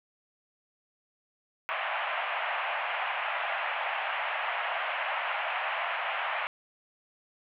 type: band-pass noise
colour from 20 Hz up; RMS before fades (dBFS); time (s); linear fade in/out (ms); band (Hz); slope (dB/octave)
pink; -32; 1.69-6.47; 0; 640 to 2900; 48
effects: none